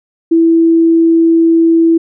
sine tone, 330.1 Hz, E4, 2 cents sharp, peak -5 dBFS, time 0.31-1.98 s, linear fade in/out 10 ms, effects none

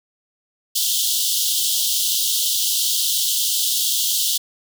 pink high-pass noise, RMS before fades -20 dBFS, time 0.75-4.38 s, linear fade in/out 10 ms, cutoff 3000 Hz, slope 96 dB/octave, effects none

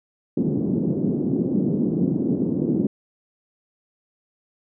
pink band-pass noise, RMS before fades -22 dBFS, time 0.37-2.87 s, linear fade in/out 5 ms, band 170 to 340 Hz, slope 24 dB/octave, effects none

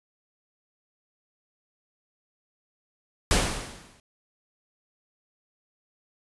pink noise with exponential decay, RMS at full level -19 dBFS, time 3.31-4 s, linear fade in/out 1 ms, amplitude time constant 150 ms, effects resampled to 24000 Hz

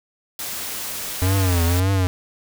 white noise, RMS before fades -29 dBFS, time 0.39-1.8 s, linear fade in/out 2 ms
square tone with vibrato, 90.6 Hz, F#2, 36 cents flat, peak -17 dBFS, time 1.22-2.07 s, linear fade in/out 0 ms, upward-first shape triangle, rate 1.8 Hz, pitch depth 150 cents each way
effects none

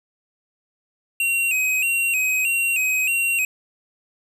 square tone with vibrato, 2634 Hz, E7, 2 cents flat, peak -19 dBFS, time 1.2-3.45 s, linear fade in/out 2 ms, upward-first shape square, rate 1.6 Hz, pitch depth 73 cents each way, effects 8-bit

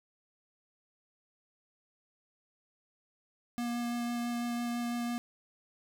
square tone with vibrato, 238.5 Hz, A#3, 40 cents sharp, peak -33 dBFS, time 3.58-5.18 s, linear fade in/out 0 ms, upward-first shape sine, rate 6 Hz, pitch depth 9 cents each way, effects 10-bit

